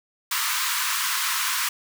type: high-pass noise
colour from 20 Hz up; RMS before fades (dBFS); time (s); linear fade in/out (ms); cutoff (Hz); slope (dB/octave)
pink; -25; 0.31-1.69; 5; 960; 96
effects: none